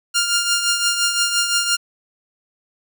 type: tone with tremolo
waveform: 10% pulse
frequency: 1402 Hz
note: F6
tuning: 6 cents sharp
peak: -6 dBFS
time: 0.14-1.77 s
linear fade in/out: 20 ms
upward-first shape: triangle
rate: 5.8 Hz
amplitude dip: 60%
effects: none